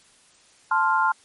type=chord; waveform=sine; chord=F major; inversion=first; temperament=equal; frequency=880 / 1046.5 / 1396.9 Hz; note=A5 / C6 / F6; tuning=0 / 0 / 0 cents; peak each=-22 dBFS; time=0.71-1.12 s; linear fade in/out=5 ms; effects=white hiss -56 dBFS RMS until 1.24 s + MP3 48 kbps